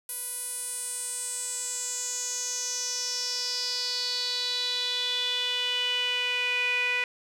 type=tone with band-pass filter sweep; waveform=sawtooth; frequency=493.9 Hz; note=B4; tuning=in tune; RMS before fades=-30 dBFS; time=0.09-7.04 s; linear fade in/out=2 ms; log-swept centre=11000 to 2300 Hz; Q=6.1; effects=none